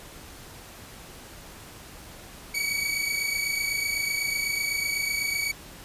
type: tone pair together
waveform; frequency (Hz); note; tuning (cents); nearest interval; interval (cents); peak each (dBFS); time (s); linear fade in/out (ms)
sawtooth; 2256 / 2284; C#7 / D7; +30 / -49; unison; 21; -24 / -27; 2.54-5.52; 10
effects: pink hiss -45 dBFS RMS until 5.84 s + resampled to 32000 Hz